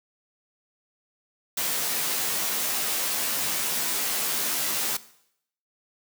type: noise with comb filter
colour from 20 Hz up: white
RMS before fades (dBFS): -27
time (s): 1.57-4.97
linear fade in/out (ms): 5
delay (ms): 13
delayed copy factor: +0.85
effects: noise-tail reverb RT60 0.7 s tail -17 dB re dry + high-pass 150 Hz 12 dB/octave